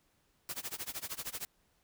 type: noise with tremolo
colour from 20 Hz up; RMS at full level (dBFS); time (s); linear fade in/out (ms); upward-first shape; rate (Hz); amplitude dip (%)
white; -38; 0.49-1.45; 0; sine; 13; 95
effects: pink hiss -73 dBFS RMS until 1.83 s